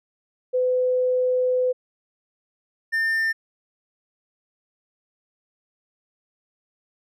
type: tone pair in turn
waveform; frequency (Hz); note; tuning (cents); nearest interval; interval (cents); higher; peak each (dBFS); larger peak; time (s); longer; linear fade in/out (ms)
sine / triangle; 505 / 1799.6; B4 / A6; +39 / +39; octave + minor seventh; 2200; second; -18 / -18; neither; 0.53-1.73 / 2.92-3.33; first; 20
effects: none